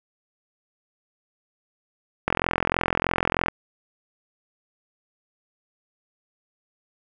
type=click train; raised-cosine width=0.5 ms; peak=-5 dBFS; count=53; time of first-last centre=2.28-3.484 s; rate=43.2 Hz; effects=none